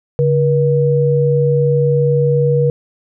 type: tone pair together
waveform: sine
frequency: 142.7 / 480 Hz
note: D3 / B4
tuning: -49 / -49 cents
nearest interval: octave + major sixth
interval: 2100 cents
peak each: -13 dBFS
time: 0.19-2.7 s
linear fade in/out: 0 ms
effects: none